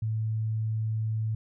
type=tone; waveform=sine; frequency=110 Hz; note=A2; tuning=in tune; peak=-26 dBFS; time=0.02-1.35 s; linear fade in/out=5 ms; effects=none